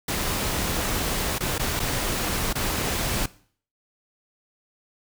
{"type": "noise with dropouts", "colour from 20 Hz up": "pink", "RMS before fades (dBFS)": -26, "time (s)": [0.08, 3.26], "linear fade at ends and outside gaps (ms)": 5, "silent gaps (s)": [[1.385, 1.405], [1.582, 1.594], [1.795, 1.8], [2.53, 2.553]], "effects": ["noise-tail reverb RT60 0.5 s tail -19 dB re dry"]}